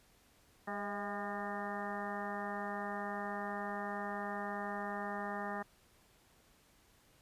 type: harmonic tone with a mistuned harmonic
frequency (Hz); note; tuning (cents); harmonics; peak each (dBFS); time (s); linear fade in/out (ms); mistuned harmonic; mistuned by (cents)
202.8; G#3; -41; 1 / 2 / 3 / 4 / 5 / 6 / 7 / 8 / 9; -44 / -47 / -46 / -43 / -49 / -46 / -52 / -52 / -46; 0.67-5.63; 10; 3; +54
effects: pink hiss -67 dBFS RMS until 7.21 s + resampled to 32000 Hz